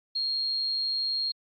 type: tone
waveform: sine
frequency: 4247 Hz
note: C8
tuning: 25 cents sharp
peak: -26 dBFS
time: 0.15-1.32 s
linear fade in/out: 10 ms
effects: AAC 32 kbps